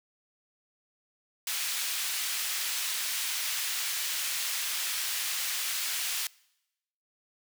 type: high-pass noise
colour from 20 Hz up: pink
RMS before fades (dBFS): -32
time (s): 1.47-6.27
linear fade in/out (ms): 2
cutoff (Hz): 2300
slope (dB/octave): 12
effects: noise-tail reverb RT60 0.9 s tail -24 dB re dry